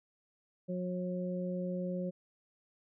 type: harmonic tone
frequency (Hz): 180.8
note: F#3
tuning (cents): -40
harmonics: 1 / 2 / 3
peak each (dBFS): -35 / -43 / -39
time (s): 0.68-2.11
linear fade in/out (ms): 20
effects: none